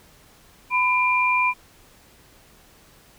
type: tone pair together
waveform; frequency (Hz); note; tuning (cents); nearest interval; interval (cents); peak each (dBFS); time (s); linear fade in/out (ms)
sine; 1002.8 / 2385; B5 / D7; +26 / +26; octave + minor third; 1500; -20 / -20; 0.7-1.54; 50
effects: pink hiss -53 dBFS RMS until 3.18 s